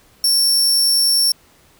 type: tone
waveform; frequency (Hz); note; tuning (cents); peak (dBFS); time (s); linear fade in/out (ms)
sawtooth; 5450; F8; -43; -10; 0.24-1.32; 2
effects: pink hiss -52 dBFS RMS until 1.79 s